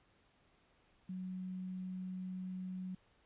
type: tone with quantisation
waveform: sine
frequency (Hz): 185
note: F#3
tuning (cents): 0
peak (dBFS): -40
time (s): 1.09-2.95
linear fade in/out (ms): 5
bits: 11
effects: pink hiss -71 dBFS RMS until 3.25 s + resampled to 8000 Hz